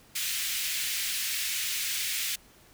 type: high-pass noise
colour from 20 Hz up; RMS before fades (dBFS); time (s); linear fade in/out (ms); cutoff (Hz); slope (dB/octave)
pink; -31; 0.15-2.36; 10; 2100; 24
effects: pink hiss -57 dBFS RMS until 2.73 s